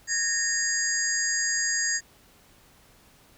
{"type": "tone cluster", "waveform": "sine", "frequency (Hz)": [1669, 1838, 4810, 6660, 7460], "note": ["G#6", "A#6", "D8", "G#8", "A#8"], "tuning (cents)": [8, -25, 41, 4, 0], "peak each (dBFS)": [-35, -28, -32, -28, -31], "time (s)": [0.07, 2.01], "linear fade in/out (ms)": 50, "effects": ["pink hiss -57 dBFS RMS until 3.37 s"]}